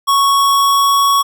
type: tone with pitch glide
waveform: square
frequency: 1108.7 to 1115.8 Hz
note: C#6 to C#6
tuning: 0 to +11 cents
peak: -10 dBFS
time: 0.07-1.23 s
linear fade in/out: 20 ms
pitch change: +11 cents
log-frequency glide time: 0.21-0.98 s
effects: none